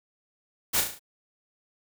white noise with echo, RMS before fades -24 dBFS, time 0.73-0.82 s, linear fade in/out 20 ms, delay 35 ms, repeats 5, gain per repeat -5 dB, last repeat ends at 0.995 s, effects none

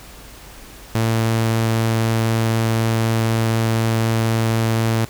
sawtooth tone, 113 Hz, A2, 47 cents sharp, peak -12 dBFS, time 0.95-5.05 s, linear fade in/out 0 ms, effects added 50 Hz sine -43 dBFS peak until 5.09 s + pink hiss -41 dBFS RMS until 5.09 s

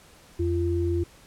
sine tone pair together, 85.73 / 344.1 Hz, F2 / F4, -32 / -26 cents, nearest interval 2 octaves, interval 2406 cents, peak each -25 dBFS, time 0.39-1.04 s, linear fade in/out 10 ms, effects pink hiss -53 dBFS RMS until 1.26 s + low-pass 12000 Hz 12 dB/octave

